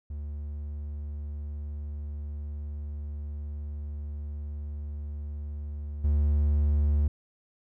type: tone with level steps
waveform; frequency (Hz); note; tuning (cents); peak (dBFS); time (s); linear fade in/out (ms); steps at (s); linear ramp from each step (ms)
triangle; 73.42; D2; 0; -31 / -19; 0.1-7.08; 5; 6.04; 5
effects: none